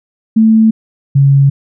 sine tone pair in turn, 221.2 / 138.62 Hz, A3 / C#3, +9 / 0 cents, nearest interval minor sixth, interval 809 cents, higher first, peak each -4 dBFS, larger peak neither, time 0.36-0.71 / 1.15-1.5 s, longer neither, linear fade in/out 10 ms, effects none

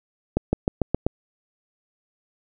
accelerating click train, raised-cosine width 2 ms, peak -6 dBFS, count 6, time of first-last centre 0.37-1.066 s, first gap 160 ms, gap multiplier 0.93, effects none

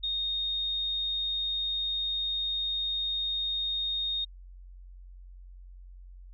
sine tone, 3700 Hz, A#7, 14 cents flat, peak -28 dBFS, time 0.03-4.25 s, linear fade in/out 10 ms, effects added 45 Hz sine -45 dBFS peak until 6.33 s

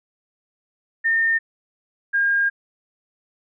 sine tone pair in turn, 1818 / 1615.7 Hz, A#6 / G#6, -44 / -48 cents, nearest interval major second, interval 204 cents, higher first, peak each -16 dBFS, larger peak neither, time 1.04-1.39 / 2.13-2.5 s, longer second, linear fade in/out 20 ms, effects none

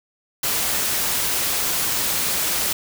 white noise, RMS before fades -22 dBFS, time 0.43-2.73 s, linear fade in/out 5 ms, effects none

